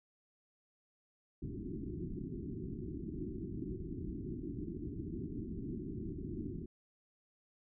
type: low-pass noise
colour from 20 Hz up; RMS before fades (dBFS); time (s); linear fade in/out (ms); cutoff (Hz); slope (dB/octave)
white; -42; 1.42-6.66; 5; 380; 96
effects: none